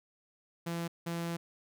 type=tone bursts at uneven times; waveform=sawtooth; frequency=169.1 Hz; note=E3; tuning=44 cents sharp; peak=-30 dBFS; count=2; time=0.66-0.88 / 1.06-1.37 s; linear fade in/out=10 ms; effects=none